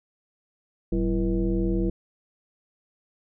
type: tone with frequency modulation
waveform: sine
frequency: 188.8 Hz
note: F#3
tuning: 35 cents sharp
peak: -21 dBFS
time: 0.92-1.9 s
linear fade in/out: 5 ms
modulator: 147 Hz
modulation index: 1.5
effects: none